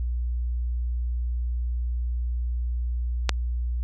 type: click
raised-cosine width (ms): 0.2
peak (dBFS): -4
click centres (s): 3.293
effects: added 60 Hz sine -24 dBFS peak until 3.83 s